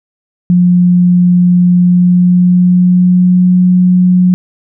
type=tone with pitch glide; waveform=sine; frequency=177.9 to 181.22 Hz; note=F3 to F#3; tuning=+32 to -36 cents; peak=-4 dBFS; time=0.5-4.34 s; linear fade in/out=0 ms; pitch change=+32 cents; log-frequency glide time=1.79-3.52 s; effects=none